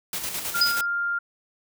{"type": "noise with tremolo", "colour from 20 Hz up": "white", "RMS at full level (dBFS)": -29, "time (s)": [0.13, 0.81], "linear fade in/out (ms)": 2, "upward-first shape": "square", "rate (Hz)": 9.4, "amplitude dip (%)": 45}
{"type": "tone", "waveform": "sine", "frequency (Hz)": 1399, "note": "F6", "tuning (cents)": 3, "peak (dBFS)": -23, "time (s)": [0.54, 1.19], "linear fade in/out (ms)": 10}
{"type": "tone with exponential decay", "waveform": "sine", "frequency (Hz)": 4978, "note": "D#8", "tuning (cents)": 0, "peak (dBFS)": -14, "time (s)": [0.61, 0.86], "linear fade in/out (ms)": 5, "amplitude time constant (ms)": 53}
{"effects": []}